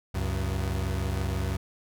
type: tone pair together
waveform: 35% pulse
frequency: 68.92 / 95 Hz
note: C#2 / F#2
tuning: -9 / +46 cents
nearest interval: tritone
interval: 555 cents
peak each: -28 dBFS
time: 0.14-1.57 s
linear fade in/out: 10 ms
effects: none